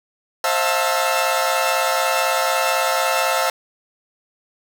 sawtooth tone cluster, 530 / 646 / 710 / 886 / 1330 Hz, C5 / E5 / F5 / A5 / E6, +22 / -35 / +28 / +12 / +15 cents, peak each -20 dBFS, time 0.44-3.5 s, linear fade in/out 2 ms, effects none

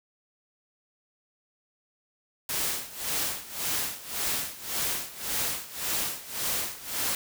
white noise with tremolo, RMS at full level -28 dBFS, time 2.49-7.15 s, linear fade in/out 2 ms, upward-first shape sine, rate 1.8 Hz, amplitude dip 85%, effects none

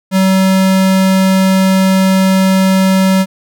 square tone, 190 Hz, F#3, 46 cents sharp, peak -8 dBFS, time 0.11-3.26 s, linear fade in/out 50 ms, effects none

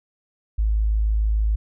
sine tone, 53.4 Hz, G#1, 49 cents sharp, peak -17 dBFS, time 0.58-1.56 s, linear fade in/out 10 ms, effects none

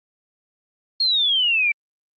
sine exponential sweep, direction down, 4323 to 2300 Hz, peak -16 dBFS, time 1-1.72 s, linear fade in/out 5 ms, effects Opus 24 kbps

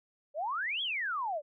sine exponential two-way sweep, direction up then down, 554.4 to 3427 to 554.4 Hz, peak -31 dBFS, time 0.34-1.42 s, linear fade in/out 50 ms, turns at 0.82 s, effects none

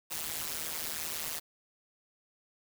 white noise with amplitude modulation, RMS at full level -33 dBFS, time 0.1-1.4 s, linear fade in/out 20 ms, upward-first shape sine, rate 157 Hz, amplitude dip 95%, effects none

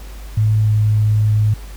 sine tone with pitch glide, 107.7 to 106.65 Hz, A2 to G#2, -37 to +46 cents, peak -11 dBFS, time 0.37-1.54 s, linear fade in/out 5 ms, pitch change -17 cents, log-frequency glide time 0.62-0.7 s, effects added 50 Hz sine -30 dBFS peak until 1.76 s + pink hiss -42 dBFS RMS until 1.76 s

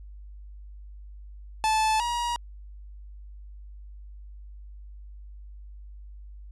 45% pulse tone pair in turn, 872 / 954.4 Hz, A5 / A#5, -16 / +41 cents, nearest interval major second, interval 157 cents, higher second, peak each -21 / -26 dBFS, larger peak first, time 1.64-2 / 2-2.36 s, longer neither, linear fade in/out 0 ms, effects added 50 Hz sine -41 dBFS peak until 6.51 s + resampled to 24000 Hz

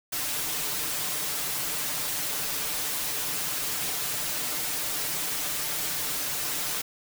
white noise with comb filter, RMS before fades -30 dBFS, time 0.12-6.82 s, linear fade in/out 10 ms, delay 6.7 ms, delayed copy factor +0.85, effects none

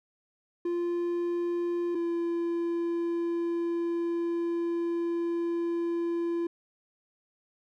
triangle tone pair in turn, 346.6 / 340.1 Hz, F4 / F4, -13 / -46 cents, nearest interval unison, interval 33 cents, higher first, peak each -25 dBFS, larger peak neither, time 0.65-1.95 / 1.95-6.47 s, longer second, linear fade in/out 5 ms, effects none

